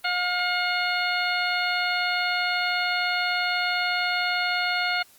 harmonic tone with a mistuned harmonic, 718 Hz, F5, 48 cents sharp, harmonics 1 / 2 / 3 / 4 / 5 / 6, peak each -29 / -27 / -28 / -33 / -36 / -31 dBFS, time 0.04-5.03 s, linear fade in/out 10 ms, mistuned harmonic 2, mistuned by -16 cents, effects white hiss -55 dBFS RMS until 5.18 s + Opus 24 kbps

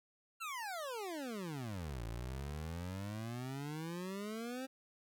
25% pulse exponential two-way sweep, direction down then up, 1396.9 to 55 to 268 Hz, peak -37 dBFS, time 0.4-4.67 s, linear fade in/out 20 ms, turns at 2.04 s, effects none

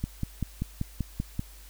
click train, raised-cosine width 5 ms, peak -16 dBFS, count 8, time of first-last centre 0.04-1.394 s, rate 5.17 Hz, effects added 50 Hz sine -47 dBFS peak until 1.69 s + white hiss -53 dBFS RMS until 1.69 s

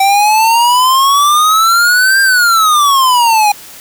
square exponential two-way sweep, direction up then down, 772 to 1600 to 814 Hz, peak -7 dBFS, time 0-3.52 s, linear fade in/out 5 ms, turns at 2.21 s, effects white hiss -33 dBFS RMS until 3.8 s

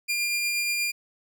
sawtooth tone with tremolo, 2400 Hz, D7, 37 cents sharp, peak -20 dBFS, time 0.08-0.92 s, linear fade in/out 20 ms, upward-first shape triangle, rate 8.4 Hz, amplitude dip 25%, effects none

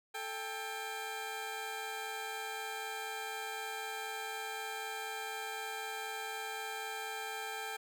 15% pulse tone pair together, 439.5 / 795 Hz, A4 / G5, -2 / +24 cents, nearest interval minor seventh, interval 1026 cents, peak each -37 / -34 dBFS, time 0.14-7.77 s, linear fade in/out 10 ms, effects none

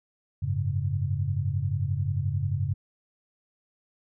sine chord, F# suspended second, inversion none, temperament equal, 92.5 / 103.83 / 138.59 Hz, F#2 / G#2 / C#3, 0 / 0 / 0 cents, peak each -29 dBFS, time 0.42-2.74 s, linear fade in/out 10 ms, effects none

